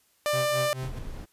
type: tone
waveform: sawtooth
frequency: 595 Hz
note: D5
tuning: 22 cents sharp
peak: -20 dBFS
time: 0.26-0.73 s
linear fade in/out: 0 ms
type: tone with tremolo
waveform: 45% pulse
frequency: 130 Hz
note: C3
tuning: 11 cents flat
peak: -30 dBFS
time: 0.33-0.99 s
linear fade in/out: 5 ms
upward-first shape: sine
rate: 4.6 Hz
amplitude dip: 90%
type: noise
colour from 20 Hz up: brown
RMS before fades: -37 dBFS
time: 0.81-1.26 s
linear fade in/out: 20 ms
effects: white hiss -66 dBFS RMS until 1.32 s + resampled to 32000 Hz